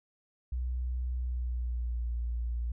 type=tone with pitch glide; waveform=sine; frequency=62.1 to 58.85 Hz; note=B1 to A#1; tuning=+10 to +17 cents; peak=-30 dBFS; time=0.52-2.72 s; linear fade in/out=5 ms; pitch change=-93 cents; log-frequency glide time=1.17-2.07 s; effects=none